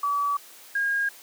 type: tone pair in turn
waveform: sine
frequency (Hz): 1145 / 1625.8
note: D6 / G#6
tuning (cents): -44 / -37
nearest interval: tritone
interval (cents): 607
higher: second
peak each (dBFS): -22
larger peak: neither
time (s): 0.03-0.37 / 0.75-1.09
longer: neither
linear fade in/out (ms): 5
effects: white hiss -48 dBFS RMS until 1.22 s + high-pass 300 Hz 12 dB/octave